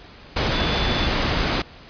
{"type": "tone in noise", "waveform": "sine", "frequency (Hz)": 3477, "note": "A7", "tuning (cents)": -21, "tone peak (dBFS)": -29, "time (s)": [0.53, 1.07], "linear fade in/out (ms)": 5, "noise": "pink", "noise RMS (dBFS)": -21, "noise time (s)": [0.36, 1.62], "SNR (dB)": -11, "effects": ["pink hiss -44 dBFS RMS until 1.89 s", "resampled to 11025 Hz"]}